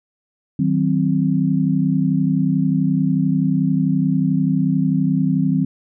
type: chord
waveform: sine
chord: C diminished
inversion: first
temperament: just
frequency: 156.98 / 188.37 / 261.6 Hz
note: Eb3 / Gb3 / C4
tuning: +16 / +31 / 0 cents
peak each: -19 dBFS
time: 0.59-5.65 s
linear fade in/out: 5 ms
effects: none

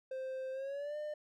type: tone with pitch glide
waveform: triangle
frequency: 523.3 to 601.1 Hz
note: C5 to D5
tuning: 0 to +40 cents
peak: -36 dBFS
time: 0.11-1.14 s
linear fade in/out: 5 ms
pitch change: +240 cents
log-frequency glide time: 0.52-0.97 s
effects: none

